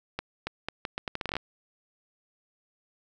accelerating click train, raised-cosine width 0.3 ms, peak -15 dBFS, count 14, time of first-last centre 0.19-1.367 s, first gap 280 ms, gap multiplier 0.77, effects none

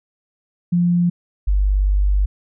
sine tone pair in turn, 174.61 / 49.17 Hz, F3 / G1, 0 / +6 cents, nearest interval octave + minor seventh, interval 2194 cents, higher first, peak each -13 dBFS, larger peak neither, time 0.72-1.1 / 1.47-2.26 s, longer second, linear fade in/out 10 ms, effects none

